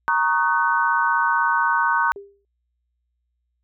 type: chord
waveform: sine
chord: D# minor seventh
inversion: second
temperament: equal with one note detuned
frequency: 932.3 / 1108.7 / 1244.5 / 1506.7 Hz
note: A#5 / C#6 / D#6 / F#6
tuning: 0 / 0 / 0 / +31 cents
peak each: -21 / -23 / -26 / -21 dBFS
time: 0.08-2.12 s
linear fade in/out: 0 ms
type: tone with exponential decay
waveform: sine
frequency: 400 Hz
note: G4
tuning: 35 cents sharp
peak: -30 dBFS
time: 2.16-2.45 s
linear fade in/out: 1 ms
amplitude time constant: 62 ms
effects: added 60 Hz sine -70 dBFS peak until 3.63 s